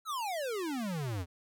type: exponential sweep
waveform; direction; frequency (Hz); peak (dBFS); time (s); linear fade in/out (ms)
square; down; 1357 to 82; -34; 0.05-1.26; 50
effects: none